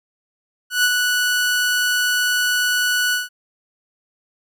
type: tone with ADSR envelope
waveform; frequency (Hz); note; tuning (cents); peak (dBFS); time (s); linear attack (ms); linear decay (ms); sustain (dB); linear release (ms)
sawtooth; 1477; F#6; -3; -9; 0.7-3.29; 140; 47; -4; 160
effects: none